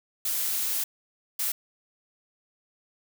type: noise bursts at uneven times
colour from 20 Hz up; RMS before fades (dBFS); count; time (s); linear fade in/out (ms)
blue; -28; 2; 0.25-0.84 / 1.39-1.52; 5
effects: none